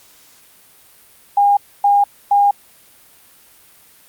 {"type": "tone bursts", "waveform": "sine", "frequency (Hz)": 810, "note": "G#5", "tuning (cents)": -43, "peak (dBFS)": -9, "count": 3, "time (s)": [1.37, 2.51], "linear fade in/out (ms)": 5, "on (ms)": 200, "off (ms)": 270, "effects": ["white hiss -48 dBFS RMS until 4.08 s", "Opus 48 kbps"]}